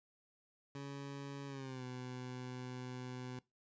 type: tone with pitch glide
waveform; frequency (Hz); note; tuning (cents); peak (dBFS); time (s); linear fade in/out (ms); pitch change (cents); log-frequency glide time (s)
20% pulse; 140 to 126.18; C#3 to B2; +18 to +38; -39; 0.75-3.39; 2; -180; 1.47-1.84
effects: noise-tail reverb RT60 0.2 s tail -20 dB re dry + resampled to 16000 Hz